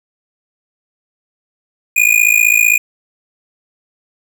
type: tone with amplitude modulation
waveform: square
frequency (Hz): 2449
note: D#7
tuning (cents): -28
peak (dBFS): -5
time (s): 1.96-2.78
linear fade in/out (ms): 10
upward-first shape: sine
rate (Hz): 55.5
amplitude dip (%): 95
effects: none